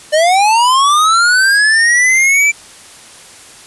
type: linear sweep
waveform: square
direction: up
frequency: 592 to 2345 Hz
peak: -8 dBFS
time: 0.12-2.52 s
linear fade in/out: 20 ms
effects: white hiss -37 dBFS RMS until 3.66 s + resampled to 24000 Hz